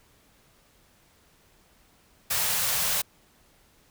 white band-stop noise, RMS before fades -26 dBFS, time 2.3-3.02 s, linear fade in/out 10 ms, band 200 to 460 Hz, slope 48 dB/octave, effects pink hiss -61 dBFS RMS until 3.9 s

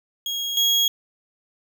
35% pulse tone pair in turn, 3287 / 3300 Hz, G#7 / G#7, -19 / -12 cents, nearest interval unison, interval 7 cents, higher second, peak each -23 / -15 dBFS, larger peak second, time 0.26-0.57 / 0.57-0.88 s, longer neither, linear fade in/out 2 ms, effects none

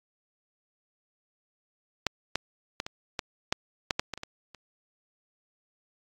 clicks, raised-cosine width 0.2 ms, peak -7 / -9 / -13 / -19 / -12 / -7 / -8 / -8 / -16 / -23 / -19 / -28 dBFS, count 12, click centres 2.067 / 2.356 / 2.801 / 2.865 / 3.192 / 3.525 / 3.908 / 3.995 / 4.137 / 4.176 / 4.234 / 4.547 s, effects AAC 48 kbps

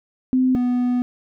sine / triangle tone pair in turn, 257 / 246.9 Hz, C4 / B3, -31 / 0 cents, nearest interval minor second, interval 69 cents, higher first, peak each -14 / -15 dBFS, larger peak first, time 0.33-0.55 / 0.55-1.02 s, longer second, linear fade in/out 0 ms, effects none

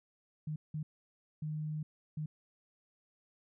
sine tone bursts at uneven times, 153.4 Hz, D#3, 24 cents flat, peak -35 dBFS, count 4, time 0.47-0.56 / 0.74-0.83 / 1.42-1.83 / 2.17-2.26 s, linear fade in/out 5 ms, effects none

